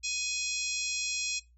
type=harmonic tone with a mistuned harmonic; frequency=836 Hz; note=G#5; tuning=11 cents sharp; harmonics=3 / 4 / 5 / 6 / 7 / 8 / 9; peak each=-36 / -41 / -38 / -43 / -37 / -40 / -40 dBFS; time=0.03-1.4 s; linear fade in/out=20 ms; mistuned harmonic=7; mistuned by=-65 cents; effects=noise-tail reverb RT60 0.2 s tail -18 dB re dry + added 60 Hz sine -58 dBFS peak until 1.57 s